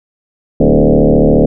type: tone with frequency modulation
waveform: sine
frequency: 130.81 Hz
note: C3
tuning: in tune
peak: -5 dBFS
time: 0.6-1.46 s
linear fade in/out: 5 ms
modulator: 74.1 Hz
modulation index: 6.2
effects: none